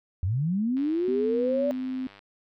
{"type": "linear sweep", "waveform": "sine", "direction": "up", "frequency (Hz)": [82, 587.3], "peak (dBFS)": -23, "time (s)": [0.23, 1.71], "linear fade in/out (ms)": 0}
{"type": "click train", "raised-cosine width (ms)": 0.3, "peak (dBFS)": -33, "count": 143, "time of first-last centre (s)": [0.77, 2.191], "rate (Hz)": 99.9}
{"type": "tone with pitch glide", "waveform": "sine", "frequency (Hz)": [251.7, 258.5], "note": ["B3", "C4"], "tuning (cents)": [33, -21], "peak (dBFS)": -28, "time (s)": [1.08, 2.07], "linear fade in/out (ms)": 2, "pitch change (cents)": 46, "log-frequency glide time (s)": [1.56, 1.86]}
{"effects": []}